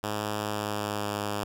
5% pulse tone with pitch glide, 105.1 to 103.18 Hz, G#2 to G#2, +21 to -11 cents, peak -18 dBFS, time 0.03-1.44 s, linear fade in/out 5 ms, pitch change -32 cents, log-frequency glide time 0.38-1.15 s, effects none

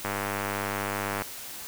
click train, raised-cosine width 0.5 ms, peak -14 dBFS, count 118, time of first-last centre 0.05-1.22 s, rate 100 Hz, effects white hiss -40 dBFS RMS until 1.67 s

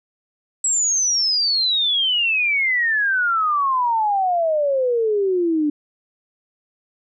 sine exponential sweep, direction down, 7830 to 290.8 Hz, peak -16 dBFS, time 0.64-5.7 s, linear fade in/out 5 ms, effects none

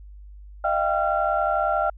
sine tone cluster, 616 / 687 / 781 / 1371 Hz, D#5 / F5 / G5 / F6, -17 / -29 / -7 / -32 cents, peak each -25 dBFS, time 0.64-1.9 s, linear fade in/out 5 ms, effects tanh soft clip ceiling -9 dBFS + added 50 Hz sine -40 dBFS peak until 1.97 s

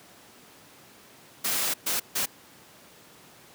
white noise bursts at uneven times, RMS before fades -27 dBFS, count 3, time 1.44-1.74 / 1.86-2 / 2.15-2.26 s, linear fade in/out 10 ms, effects pink hiss -52 dBFS RMS until 3.54 s + high-pass 150 Hz 12 dB/octave

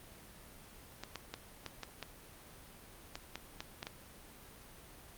clicks, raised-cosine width 0.2 ms, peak -23 dBFS, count 11, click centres 1.036 / 1.157 / 1.34 / 1.663 / 1.833 / 2.027 / 3.155 / 3.356 / 3.605 / 3.829 / 3.869 s, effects pink hiss -55 dBFS RMS until 5.17 s + Opus 32 kbps

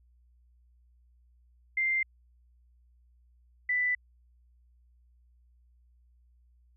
sine tone pair in turn, 2093 / 1986.4 Hz, C7 / B6, 0 / +9 cents, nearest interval minor second, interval 91 cents, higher first, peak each -25 dBFS, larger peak neither, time 1.77-2.03 / 3.69-3.95 s, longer neither, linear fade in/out 5 ms, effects added 60 Hz sine -60 dBFS peak until 6.76 s

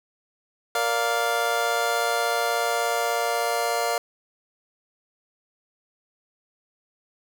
25% pulse chord, Bb major, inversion none, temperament just, 466.2 / 582.7 / 699.2 Hz, Bb4 / D5 / F5, 0 / -14 / +2 cents, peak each -24 / -25 / -21 dBFS, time 0.75-3.98 s, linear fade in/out 2 ms, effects none

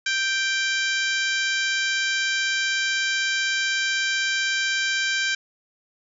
harmonic tone with a mistuned harmonic, 784 Hz, G5, in tune, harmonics 2 / 3 / 4 / 5 / 6 / 7 / 8 / 9, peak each -24 / -28 / -30 / -32 / -34 / -35 / -36 / -37 dBFS, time 0.06-5.35 s, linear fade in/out 5 ms, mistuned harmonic 6, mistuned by +18 cents, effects none

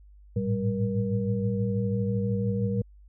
sine tone cluster, 102.6 / 109.1 / 115.3 / 194.9 / 474.6 Hz, G#2 / A2 / A#2 / G3 / A#4, -21 / -14 / -19 / -10 / +31 cents, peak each -34 / -30 / -32 / -28 / -32 dBFS, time 0.36-2.82 s, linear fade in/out 5 ms, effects added 50 Hz sine -49 dBFS peak until 3.08 s

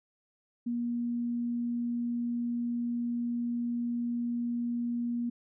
sine tone, 238.3 Hz, A#3, 38 cents sharp, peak -29 dBFS, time 0.66-5.3 s, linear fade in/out 10 ms, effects none

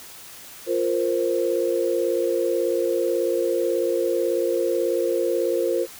sine chord, F suspended fourth, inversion none, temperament just, 349.2 / 465.6 / 523.8 Hz, F4 / Bb4 / C5, 0 / -2 / +2 cents, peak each -24 dBFS, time 0.66-5.87 s, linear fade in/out 50 ms, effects white hiss -42 dBFS RMS until 5.99 s

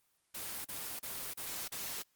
white noise bursts, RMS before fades -41 dBFS, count 5, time 0.34-2.026 s, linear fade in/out 10 ms, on 310 ms, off 34 ms, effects white hiss -75 dBFS RMS until 2.15 s + Opus 24 kbps

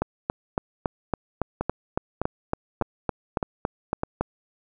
two click trains, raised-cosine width 1 ms, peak -11 / -9 dBFS, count 5 / 16, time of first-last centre 1.61-4.034 / 0.02-4.21 s, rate 1.65 / 3.58 Hz, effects none

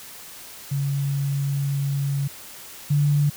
sine tone pair in turn, 140 / 145.46 Hz, C#3 / D3, +18 / -16 cents, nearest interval minor second, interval 66 cents, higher second, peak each -21 / -16 dBFS, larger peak second, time 0.71-2.28 / 2.9-3.3 s, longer first, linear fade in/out 10 ms, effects white hiss -41 dBFS RMS until 3.36 s

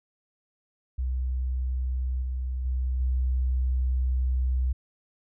sine tone with level steps, 63.6 Hz, C2, 48 cents flat, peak -25 / -27 / -24 / -22 dBFS, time 0.98-4.73 s, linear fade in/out 10 ms, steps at 2.22 / 2.65 / 3 s, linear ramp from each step 5 ms, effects none

